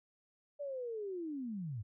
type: linear sweep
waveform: sine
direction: down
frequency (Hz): 587 to 94.8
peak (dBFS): -38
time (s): 0.59-1.83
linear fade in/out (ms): 20
effects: none